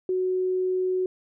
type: tone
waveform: sine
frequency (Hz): 370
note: F#4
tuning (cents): 0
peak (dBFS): -22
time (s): 0.09-1.06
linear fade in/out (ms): 2
effects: none